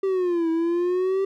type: exponential two-way sweep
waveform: triangle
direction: down then up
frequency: 392 to 324.3 to 392 Hz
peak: -18 dBFS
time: 0.03-1.25 s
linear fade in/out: 5 ms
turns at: 0.5 s
effects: none